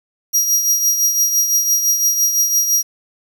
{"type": "tone with tremolo", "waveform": "sawtooth", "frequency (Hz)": 5720, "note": "F8", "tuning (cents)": 41, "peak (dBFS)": -8, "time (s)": [0.33, 2.83], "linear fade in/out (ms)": 20, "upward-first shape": "triangle", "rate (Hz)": 5.9, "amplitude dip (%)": 60, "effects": ["7-bit"]}